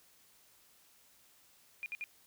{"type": "tone bursts", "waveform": "sine", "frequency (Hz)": 2424, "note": "D#7", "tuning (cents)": -46, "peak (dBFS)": -37, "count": 3, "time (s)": [1.83, 2.04], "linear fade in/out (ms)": 0, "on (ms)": 30, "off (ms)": 60, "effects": ["white hiss -65 dBFS RMS until 2.26 s"]}